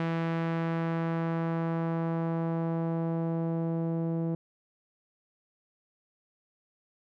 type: tone with low-pass filter sweep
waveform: sawtooth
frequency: 165.2 Hz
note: E3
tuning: 4 cents sharp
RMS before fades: -30 dBFS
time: 0-4.35 s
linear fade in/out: 2 ms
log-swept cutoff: 2300 to 490 Hz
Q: 0.95
effects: none